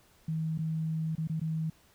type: tone with dropouts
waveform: sine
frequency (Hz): 159.5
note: D#3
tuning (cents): +43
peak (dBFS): -29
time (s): 0.28-1.7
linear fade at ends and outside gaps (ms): 5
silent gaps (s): 0.578-0.588 / 1.153-1.18 / 1.274-1.296 / 1.398-1.414
effects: pink hiss -63 dBFS RMS until 1.94 s